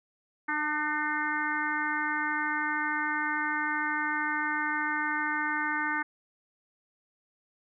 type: harmonic tone with a mistuned harmonic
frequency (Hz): 302.2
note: D4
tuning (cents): +50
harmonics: 1 / 3 / 4 / 5 / 6 / 7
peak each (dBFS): -37 / -34 / -36 / -32 / -33 / -37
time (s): 0.48-6.03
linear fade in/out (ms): 10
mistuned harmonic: 3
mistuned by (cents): -20
effects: none